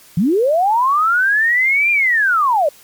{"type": "linear two-way sweep", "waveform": "sine", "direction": "up then down", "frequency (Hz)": [150, 2420, 550], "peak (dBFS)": -11, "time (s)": [0.17, 2.69], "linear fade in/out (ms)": 5, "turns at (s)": 1.91, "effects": ["white hiss -45 dBFS RMS until 2.83 s", "MP3 96 kbps"]}